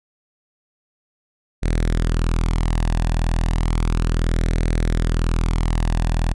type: tone with flanger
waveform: sawtooth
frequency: 41 Hz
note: E1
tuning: 9 cents flat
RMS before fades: -19 dBFS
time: 1.62-6.34 s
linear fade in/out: 20 ms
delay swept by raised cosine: 0.49 to 1.15 ms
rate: 0.33 Hz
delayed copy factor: +0.5
effects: resampled to 24000 Hz